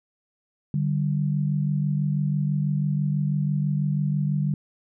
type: tone pair together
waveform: sine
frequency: 148.1 / 194.19 Hz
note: D3 / G3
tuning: +15 / -16 cents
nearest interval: perfect fourth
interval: 469 cents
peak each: -22 / -27 dBFS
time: 0.74-4.54 s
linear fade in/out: 2 ms
effects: none